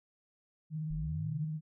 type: tone with vibrato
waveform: sine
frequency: 155.56 Hz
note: D#3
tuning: in tune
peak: -34 dBFS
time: 0.7-1.61 s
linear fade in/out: 50 ms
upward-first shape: square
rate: 18 Hz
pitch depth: 31 cents each way
type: linear sweep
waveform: sine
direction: up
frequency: 31 to 152.9 Hz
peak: -38 dBFS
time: 0.9-1.45 s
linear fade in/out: 10 ms
effects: none